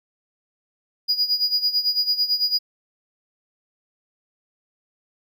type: tone with tremolo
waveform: triangle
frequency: 4900 Hz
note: D#8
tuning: 27 cents flat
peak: -14 dBFS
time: 1.08-2.59 s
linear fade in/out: 20 ms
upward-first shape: sine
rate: 9 Hz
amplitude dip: 80%
effects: tanh soft clip ceiling -10 dBFS